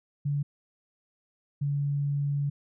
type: tone pair in turn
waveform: sine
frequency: 143.6 / 142.69 Hz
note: D3 / D3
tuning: -39 / -50 cents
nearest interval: unison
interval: 11 cents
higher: first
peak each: -25 dBFS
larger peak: neither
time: 0.25-0.43 / 1.61-2.5 s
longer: second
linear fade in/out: 10 ms
effects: none